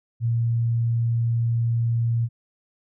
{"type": "tone", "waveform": "sine", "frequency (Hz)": 116.54, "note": "A#2", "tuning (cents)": 0, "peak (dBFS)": -19, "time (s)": [0.2, 2.29], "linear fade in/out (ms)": 50, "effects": []}